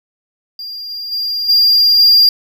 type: tone with level steps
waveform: triangle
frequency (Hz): 4794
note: D8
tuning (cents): +35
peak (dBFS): -23 / -21 / -15 / -6 / -4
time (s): 0.59-2.29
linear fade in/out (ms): 2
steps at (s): 0.89 / 1.11 / 1.48 / 1.98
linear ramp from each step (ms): 20
effects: none